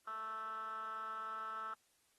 10% pulse tone with band-pass filter, 220 Hz, A3, in tune, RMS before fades -44 dBFS, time 0.07-1.74 s, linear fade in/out 5 ms, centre 1300 Hz, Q 9.8, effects white hiss -75 dBFS RMS until 2.18 s + AAC 32 kbps

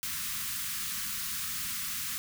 white band-stop noise, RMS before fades -35 dBFS, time 0.03-2.18 s, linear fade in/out 0 ms, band 250 to 1100 Hz, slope 48 dB/octave, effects none

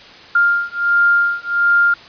sine beating tone pair, 1400 / 1401.4 Hz, F6 / F6, +4 / +6 cents, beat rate 1.4 Hz, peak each -15 dBFS, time 0.35-1.94 s, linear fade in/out 5 ms, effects white hiss -39 dBFS RMS until 2.08 s + resampled to 11025 Hz

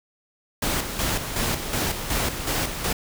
pink noise with tremolo, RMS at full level -24 dBFS, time 0.62-2.93 s, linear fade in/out 5 ms, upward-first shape square, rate 2.7 Hz, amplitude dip 55%, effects none

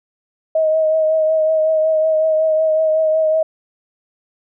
sine tone with vibrato, 631 Hz, D#5, 24 cents sharp, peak -12 dBFS, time 0.55-3.43 s, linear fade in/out 5 ms, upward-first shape triangle, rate 5.4 Hz, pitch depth 28 cents each way, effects none

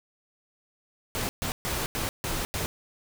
pink noise bursts at uneven times, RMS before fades -30 dBFS, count 6, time 1.15-1.29 / 1.42-1.52 / 1.65-1.86 / 1.95-2.09 / 2.24-2.45 / 2.54-2.66 s, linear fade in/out 0 ms, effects none

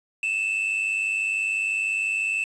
triangle tone pair together, 2557 / 2657 Hz, D#7 / E7, +47 / +13 cents, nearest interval minor second, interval 66 cents, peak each -28 / -22 dBFS, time 0.23-2.44 s, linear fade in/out 2 ms, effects resampled to 24000 Hz + 8-bit

